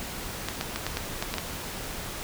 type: clicks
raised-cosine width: 0.2 ms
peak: -11 dBFS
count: 8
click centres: 0.486 / 0.611 / 0.76 / 0.866 / 0.971 / 1.225 / 1.34 / 1.383 s
effects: pink hiss -36 dBFS RMS until 2.23 s